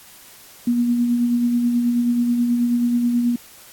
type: tone with tremolo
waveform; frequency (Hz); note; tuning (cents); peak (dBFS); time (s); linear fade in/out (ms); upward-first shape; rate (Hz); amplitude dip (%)
sine; 240; B3; -49; -14; 0.67-3.36; 5; sine; 9.3; 35
effects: white hiss -45 dBFS RMS until 3.72 s + AAC 64 kbps

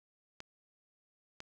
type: clicks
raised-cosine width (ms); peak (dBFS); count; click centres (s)
0.2; -27; 2; 0.404 / 1.404
effects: none

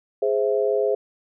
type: chord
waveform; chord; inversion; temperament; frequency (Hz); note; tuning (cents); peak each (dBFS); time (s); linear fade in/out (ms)
sine; Ab augmented; none; equal; 415.3 / 523.3 / 659.3; Ab4 / C5 / E5; 0 / 0 / 0; -21 / -23 / -26; 0.22-0.95; 5
effects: none

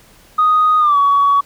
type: tone with pitch glide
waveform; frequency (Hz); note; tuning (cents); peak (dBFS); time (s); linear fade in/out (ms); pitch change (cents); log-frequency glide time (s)
sine; 1244.5 to 1128.1; D#6 to C#6; 0 to +30; -8; 0.38-1.41; 10; -170; 0.79-0.98
effects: tanh soft clip ceiling -5 dBFS + pink hiss -47 dBFS RMS until 1.45 s

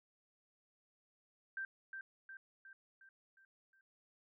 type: tone with echo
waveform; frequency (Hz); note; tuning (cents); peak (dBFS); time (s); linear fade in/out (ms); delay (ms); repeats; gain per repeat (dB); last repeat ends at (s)
sine; 1568; G6; 0; -39; 1.57-1.65; 2; 360; 6; -5; 3.81
effects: none

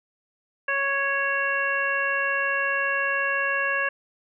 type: harmonic tone with a mistuned harmonic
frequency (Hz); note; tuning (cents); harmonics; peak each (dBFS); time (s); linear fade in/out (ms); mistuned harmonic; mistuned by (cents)
554.4; C#5; 0; 1 / 2 / 3 / 4 / 5; -31 / -30 / -24 / -35 / -30; 0.68-3.89; 5; 5; -22
effects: none

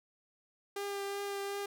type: tone with vibrato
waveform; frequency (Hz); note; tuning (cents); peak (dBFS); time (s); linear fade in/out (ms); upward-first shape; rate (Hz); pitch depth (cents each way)
sawtooth; 400; G4; +35; -32; 0.76-1.66; 5; triangle; 2.7; 15
effects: none

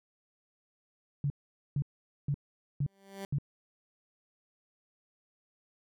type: tone bursts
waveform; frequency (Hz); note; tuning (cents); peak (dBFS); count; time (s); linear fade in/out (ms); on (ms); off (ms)
sine; 142.3; C#3; +46; -27; 5; 1.24-3.385; 2; 61; 460
type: tone with exponential growth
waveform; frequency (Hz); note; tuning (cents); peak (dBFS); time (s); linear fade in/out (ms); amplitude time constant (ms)
15% pulse; 196; G3; 0; -30; 2.85-3.25; 2; 86
effects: none

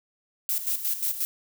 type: noise with tremolo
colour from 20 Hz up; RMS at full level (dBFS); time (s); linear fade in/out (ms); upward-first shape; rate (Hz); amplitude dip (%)
violet; -26; 0.49-1.25; 0; square; 5.6; 65
effects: none

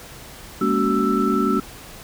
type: tone cluster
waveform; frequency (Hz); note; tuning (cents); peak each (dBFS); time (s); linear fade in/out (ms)
sine; 204.6 / 234.8 / 282.6 / 375.5 / 1324; G#3 / A#3 / C#4 / F#4 / E6; -26 / +13 / +34 / +26 / +7; -23; 0.61-1.6; 5
effects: pink hiss -40 dBFS RMS until 2.03 s

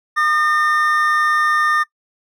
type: tone pair together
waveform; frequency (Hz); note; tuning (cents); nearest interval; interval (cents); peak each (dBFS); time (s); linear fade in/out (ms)
triangle; 1217 / 1815; D#6 / A#6; -39 / -47; perfect fifth; 692; -14 / -16; 0.16-1.84; 20
effects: noise-tail reverb RT60 0.1 s tail -21 dB re dry

